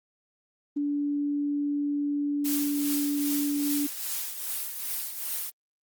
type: tone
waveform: sine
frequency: 289 Hz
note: D4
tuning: 28 cents flat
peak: -25 dBFS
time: 0.76-3.87 s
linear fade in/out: 10 ms
type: noise with tremolo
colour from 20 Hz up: blue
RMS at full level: -30 dBFS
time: 2.44-5.51 s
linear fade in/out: 20 ms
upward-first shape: triangle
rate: 2.5 Hz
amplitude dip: 60%
effects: Opus 24 kbps